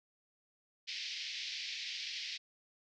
white band-pass noise, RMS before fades -42 dBFS, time 0.87-2.38 s, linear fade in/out 20 ms, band 2000 to 5300 Hz, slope 48 dB/octave, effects none

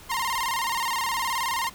sawtooth tone with vibrato, 987.8 Hz, B5, in tune, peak -21 dBFS, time 0.09-1.7 s, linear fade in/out 20 ms, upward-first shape square, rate 19 Hz, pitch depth 110 cents each way, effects pink hiss -47 dBFS RMS until 1.74 s

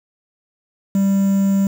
triangle tone with quantisation, 196 Hz, G3, in tune, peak -11 dBFS, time 0.95-1.67 s, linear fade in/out 2 ms, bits 6, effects none

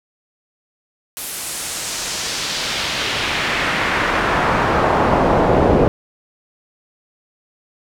brown noise with band-pass filter sweep, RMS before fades -18 dBFS, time 1.17-5.88 s, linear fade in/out 0 ms, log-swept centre 12000 to 480 Hz, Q 1.2, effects none

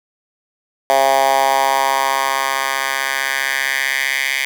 10% pulse tone with high-pass filter sweep, 135.4 Hz, C#3, 40 cents flat, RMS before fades -17 dBFS, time 0.9-4.45 s, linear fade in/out 0 ms, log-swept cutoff 690 to 2200 Hz, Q 3, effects none

